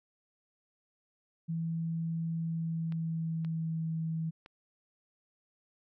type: tone with pitch glide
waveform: sine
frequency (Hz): 164.5 to 161.67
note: E3 to E3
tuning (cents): -3 to -33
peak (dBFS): -31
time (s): 1.48-4.31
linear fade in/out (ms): 20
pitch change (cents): -30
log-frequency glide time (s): 2.36-3.86
type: clicks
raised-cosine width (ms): 0.3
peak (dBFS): -34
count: 3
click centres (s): 2.923 / 3.448 / 4.461
effects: none